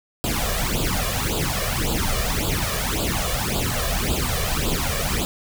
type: noise with flanger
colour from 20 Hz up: pink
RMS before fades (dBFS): -23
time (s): 0.24-5.25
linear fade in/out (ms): 0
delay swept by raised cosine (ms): 0.25 to 1.75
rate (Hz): 1.8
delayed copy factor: +0.85
effects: none